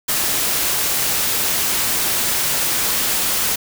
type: noise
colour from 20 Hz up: white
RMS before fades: -19 dBFS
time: 0.08-3.56 s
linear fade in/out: 10 ms
effects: none